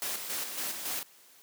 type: noise with tremolo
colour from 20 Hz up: white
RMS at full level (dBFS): -34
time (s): 0.02-1.03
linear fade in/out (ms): 0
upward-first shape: square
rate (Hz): 3.6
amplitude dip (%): 45
effects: white hiss -58 dBFS RMS until 1.42 s + high-pass 200 Hz 12 dB/octave